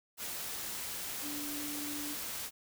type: tone in noise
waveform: sine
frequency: 293.2 Hz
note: D4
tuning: 3 cents flat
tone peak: -41 dBFS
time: 1.21-2.17 s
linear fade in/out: 50 ms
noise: white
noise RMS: -40 dBFS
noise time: 0.17-2.51 s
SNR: -4 dB
effects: none